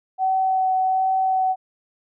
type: tone with vibrato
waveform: sine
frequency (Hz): 756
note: F#5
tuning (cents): +37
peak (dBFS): -17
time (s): 0.18-1.56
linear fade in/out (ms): 50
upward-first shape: sine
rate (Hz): 1.3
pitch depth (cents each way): 10
effects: none